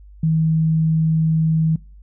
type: tone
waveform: sine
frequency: 159.6 Hz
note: D#3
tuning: 44 cents sharp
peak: -14 dBFS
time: 0.23-1.76 s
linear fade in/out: 5 ms
effects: noise-tail reverb RT60 0.4 s tail -23 dB re dry + added 50 Hz sine -40 dBFS peak until 2.02 s